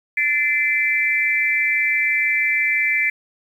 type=tone cluster; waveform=sine; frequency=1753 / 2062 / 2336 Hz; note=A6 / C7 / D7; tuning=-7 / -26 / -10 cents; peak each=-25 / -19 / -20 dBFS; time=0.17-3.1 s; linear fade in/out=5 ms; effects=8-bit